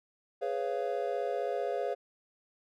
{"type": "chord", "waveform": "triangle", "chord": "C# dominant seventh", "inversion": "second", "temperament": "just", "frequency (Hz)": [415.8, 498.9, 554.4, 693], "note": ["G#4", "B4", "C#5", "E#5"], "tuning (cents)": [2, 17, 0, -14], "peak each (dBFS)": -34, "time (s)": [0.41, 1.95], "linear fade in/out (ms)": 20, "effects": []}